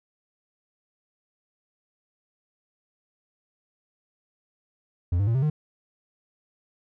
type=tone with pitch steps; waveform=triangle; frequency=87.31 / 100.29 / 115.21 / 132.34 / 152.02 Hz; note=F2 / G2 / A#2 / C3 / D#3; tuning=0 / +40 / -20 / +20 / -40 cents; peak=-18 dBFS; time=5.12-5.5 s; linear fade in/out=5 ms; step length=76 ms; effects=none